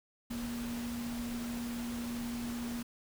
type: tone in noise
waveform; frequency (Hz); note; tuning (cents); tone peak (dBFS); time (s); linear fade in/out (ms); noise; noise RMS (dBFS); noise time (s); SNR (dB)
sine; 237.5; A#3; +33; -36; 0.3-2.83; 10; pink; -45; 0.3-2.83; +6
effects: none